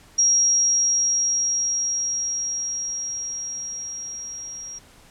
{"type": "tone with level ramp", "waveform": "sine", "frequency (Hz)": 5640, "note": "F8", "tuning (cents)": 16, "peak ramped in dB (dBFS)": [-14, -33], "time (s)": [0.18, 4.79], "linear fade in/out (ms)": 10, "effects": ["pink hiss -51 dBFS RMS until 5.1 s", "low-pass 11000 Hz 12 dB/octave"]}